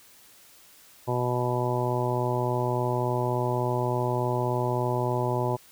harmonic tone, 123.47 Hz, B2, in tune, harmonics 1 / 2 / 3 / 4 / 5 / 6 / 7 / 8, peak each -28 / -36 / -30 / -35 / -32 / -39 / -32 / -34 dBFS, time 1.07-5.57 s, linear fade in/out 20 ms, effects white hiss -54 dBFS RMS until 5.71 s

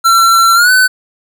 square tone with pitch glide, 1353 to 1509.9 Hz, E6 to F#6, +45 to +35 cents, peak -6 dBFS, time 0.04-0.88 s, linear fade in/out 20 ms, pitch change +190 cents, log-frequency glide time 0.54-0.71 s, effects 8-bit

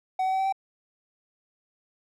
triangle tone with pitch steps, 751 / 757.1 / 763.2 / 769.4 / 775.7 Hz, F#5 / F#5 / G5 / G5 / G5, +26 / +40 / -47 / -33 / -18 cents, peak -21 dBFS, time 0.19-0.525 s, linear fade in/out 5 ms, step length 67 ms, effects none

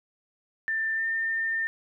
sine tone with pitch glide, 1784 to 1806.8 Hz, A6 to A6, +23 to +45 cents, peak -25 dBFS, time 0.68-1.67 s, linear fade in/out 0 ms, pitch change +22 cents, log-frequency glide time 0.95-1.03 s, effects none

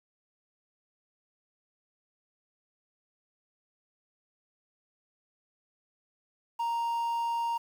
triangle tone with quantisation, 932.3 Hz, A#5, in tune, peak -26 dBFS, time 6.59-7.58 s, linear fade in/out 10 ms, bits 9, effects none

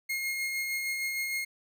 40% pulse tone with tremolo, 2146 Hz, C7, 43 cents sharp, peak -28 dBFS, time 0.09-1.45 s, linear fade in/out 10 ms, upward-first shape sine, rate 6.5 Hz, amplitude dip 30%, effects none

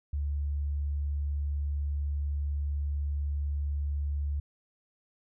sine tone, 72.1 Hz, D2, 31 cents flat, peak -28 dBFS, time 0.13-4.4 s, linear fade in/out 5 ms, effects none

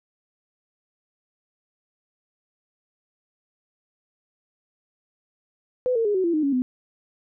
sine tone with pitch steps, 503 / 456 / 413.3 / 374.7 / 339.6 / 307.8 / 279.1 / 253 Hz, B4 / A#4 / G#4 / F#4 / F4 / D#4 / C#4 / B3, +32 / -38 / -8 / +22 / -48 / -19 / +12 / +42 cents, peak -19 dBFS, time 5.86-6.62 s, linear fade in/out 0 ms, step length 95 ms, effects none

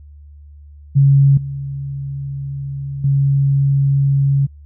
sine tone with level steps, 138.59 Hz, C#3, in tune, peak -7 / -22 / -11 dBFS, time 0.95-4.47 s, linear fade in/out 20 ms, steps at 1.37 / 3.04 s, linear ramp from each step 5 ms, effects added 73 Hz sine -37 dBFS peak until 4.65 s

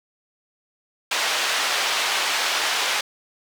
white band-pass noise, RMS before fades -23 dBFS, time 1.11-3.01 s, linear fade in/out 5 ms, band 650 to 3900 Hz, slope 12 dB/octave, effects none

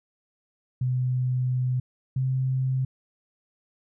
sine tone pair in turn, 126.8 / 130.74 Hz, B2 / C3, +46 / -1 cents, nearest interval minor second, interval 53 cents, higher second, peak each -22 dBFS, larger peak neither, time 0.81-1.8 / 2.16-2.85 s, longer first, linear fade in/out 5 ms, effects none

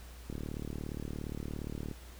click train, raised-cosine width 3 ms, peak -26 dBFS, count 61, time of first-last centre 0.3-1.913 s, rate 37.2 Hz, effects added 60 Hz sine -48 dBFS peak until 2.19 s + pink hiss -55 dBFS RMS until 2.19 s

